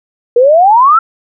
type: exponential sweep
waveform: sine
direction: up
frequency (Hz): 466.2 to 1369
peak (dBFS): -3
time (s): 0.36-0.99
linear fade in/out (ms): 5
effects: none